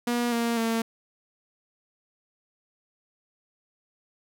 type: tone with pitch steps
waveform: sawtooth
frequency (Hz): 240 / 233.6 / 227.3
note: B3 / A#3 / A#3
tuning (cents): -49 / +4 / -43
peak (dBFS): -20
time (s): 0.07-0.82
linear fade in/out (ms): 5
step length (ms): 250
effects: none